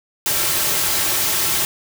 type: noise with comb filter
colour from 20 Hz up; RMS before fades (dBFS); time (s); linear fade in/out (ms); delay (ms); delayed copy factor
white; -19; 0.26-1.65; 0; 4.1; -0.55
effects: none